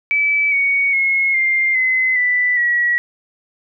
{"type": "tone with pitch steps", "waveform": "sine", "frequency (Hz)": [2303, 2235, 2169, 2105, 2042, 1981.8, 1923.2], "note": ["D7", "C#7", "C#7", "C7", "C7", "B6", "B6"], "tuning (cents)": [-34, 14, -38, 10, -43, 5, -46], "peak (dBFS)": -13, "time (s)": [0.11, 2.98], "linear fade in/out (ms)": 0, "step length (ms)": 410, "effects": []}